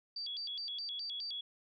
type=tone with vibrato; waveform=sine; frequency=3951 Hz; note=B7; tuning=in tune; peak=-38 dBFS; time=0.16-1.41 s; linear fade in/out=5 ms; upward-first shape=square; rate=4.8 Hz; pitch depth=280 cents each way; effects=none